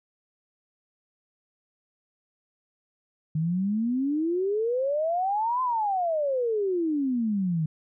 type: exponential two-way sweep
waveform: sine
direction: up then down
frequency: 152.3 to 1037 to 152.3 Hz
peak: -23 dBFS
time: 3.35-7.66 s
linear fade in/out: 5 ms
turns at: 5.62 s
effects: none